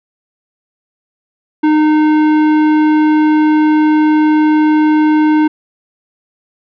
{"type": "tone with tanh clipping", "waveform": "sine", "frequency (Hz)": 306.6, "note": "D#4", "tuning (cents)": -25, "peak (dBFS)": -9, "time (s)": [1.63, 5.48], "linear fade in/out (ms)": 10, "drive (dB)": 14, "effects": []}